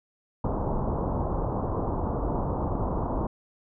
pink low-pass noise, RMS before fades -28 dBFS, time 0.44-3.27 s, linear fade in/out 5 ms, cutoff 1100 Hz, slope 48 dB/octave, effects none

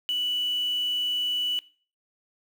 sine tone with quantisation, 2960 Hz, F#7, in tune, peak -24 dBFS, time 0.09-1.59 s, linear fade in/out 0 ms, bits 7, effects noise-tail reverb RT60 0.4 s tail -20 dB re dry

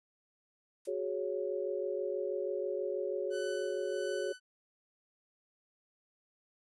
blue noise with exponential decay, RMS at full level -48 dBFS, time 0.85-0.93 s, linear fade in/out 5 ms, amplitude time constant 17 ms
sine chord, F# suspended second, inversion none, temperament just, 370 / 416.2 / 555 Hz, F#4 / G#4 / C#5, 0 / +4 / +2 cents, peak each -37 dBFS, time 0.87-4.33 s, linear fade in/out 10 ms
sawtooth tone with tremolo, 1500 Hz, F#6, 23 cents sharp, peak -39 dBFS, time 3.3-4.4 s, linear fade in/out 50 ms, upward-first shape sine, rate 1.5 Hz, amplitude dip 60%
effects resampled to 24000 Hz

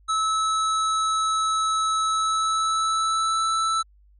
square tone with pitch glide, 1300 to 1320.4 Hz, E6 to E6, -24 to +2 cents, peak -21 dBFS, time 0.08-3.83 s, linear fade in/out 20 ms, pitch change +26 cents, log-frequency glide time 2.04-3.46 s, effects added 50 Hz sine -52 dBFS peak until 4.19 s + MP3 48 kbps

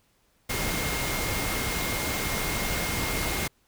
sine tone in noise, 2133 Hz, C7, 33 cents sharp, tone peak -35 dBFS, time 0.49-3.48 s, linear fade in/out 10 ms, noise pink, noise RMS -29 dBFS, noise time 0.49-3.48 s, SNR -9 dB, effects pink hiss -67 dBFS RMS until 3.67 s

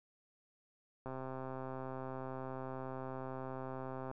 click train, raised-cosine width 1 ms, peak -30 dBFS, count 401, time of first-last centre 1.06-4.113 s, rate 131 Hz, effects none

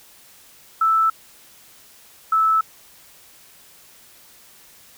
sine tone pair in turn, 1318.5 / 1309.4 Hz, E6 / E6, 0 / -12 cents, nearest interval unison, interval 12 cents, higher first, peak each -14 dBFS, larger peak neither, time 0.81-1.1 / 2.32-2.61 s, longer neither, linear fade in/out 5 ms, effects white hiss -49 dBFS RMS until 4.97 s

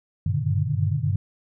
sine tone cluster, 95.7 / 99.1 / 118.3 / 142.8 / 151.5 Hz, G2 / G2 / A#2 / D3 / D#3, -41 / +19 / +26 / -48 / -46 cents, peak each -27 dBFS, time 0.26-1.16 s, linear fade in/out 5 ms, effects none

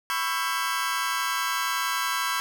sawtooth chord, C# half-diminished seventh, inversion third, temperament just, 997.9 / 1108.7 / 1330.5 / 1596.6 Hz, B5 / C#6 / E6 / G6, +18 / 0 / +16 / +31 cents, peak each -27 dBFS, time 0.1-2.4 s, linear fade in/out 0 ms, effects none

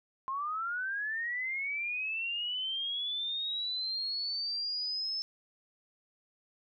sine linear sweep, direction up, 1046.5 to 5274 Hz, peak -32 dBFS, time 0.28-5.22 s, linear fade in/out 0 ms, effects none

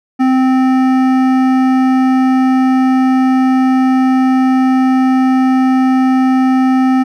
sine tone with hard clipping, 260 Hz, C4, 11 cents flat, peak -10 dBFS, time 0.19-7.04 s, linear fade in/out 20 ms, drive 13 dB, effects none

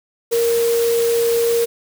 sine tone in noise, 466.2 Hz, A#4, in tune, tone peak -14 dBFS, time 0.31-1.66 s, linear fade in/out 20 ms, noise white, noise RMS -27 dBFS, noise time 0.31-1.66 s, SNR +10 dB, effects none

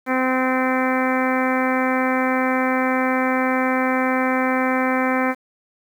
harmonic tone, 258.2 Hz, C4, 23 cents flat, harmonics 1 / 2 / 3 / 4 / 5 / 6 / 7 / 8 / 9, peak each -21 / -24 / -26 / -27 / -28 / -29 / -29 / -30 / -31 dBFS, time 0.06-5.35 s, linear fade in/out 50 ms, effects 8-bit

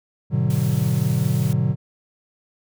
triangle chord, G# half-diminished seventh, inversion none, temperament just, 103.83 / 124.59 / 149.51 / 186.89 Hz, G#2 / B2 / D3 / F#3, 0 / +16 / +31 / +18 cents, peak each -24 / -19 / -20 / -23 dBFS, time 0.3-1.76 s, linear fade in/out 50 ms
white noise, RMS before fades -38 dBFS, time 0.5-1.53 s, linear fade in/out 2 ms
effects none

